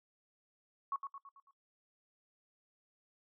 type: tone with echo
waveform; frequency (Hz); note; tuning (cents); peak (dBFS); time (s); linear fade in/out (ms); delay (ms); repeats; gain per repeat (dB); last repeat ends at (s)
sine; 1108.7; C#6; 0; -33; 0.92-0.96; 2; 110; 5; -6; 1.51
effects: noise-tail reverb RT60 0.1 s tail -21 dB re dry